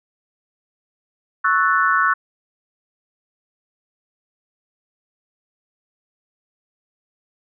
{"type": "chord", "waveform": "sine", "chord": "F# minor seventh", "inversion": "second", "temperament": "equal", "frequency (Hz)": [1108.7, 1318.5, 1480, 1760], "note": ["C#6", "E6", "F#6", "A6"], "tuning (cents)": [0, 0, 0, 0], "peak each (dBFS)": [-19, -20, -18, -24], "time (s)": [1.44, 2.14], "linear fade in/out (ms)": 10, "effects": []}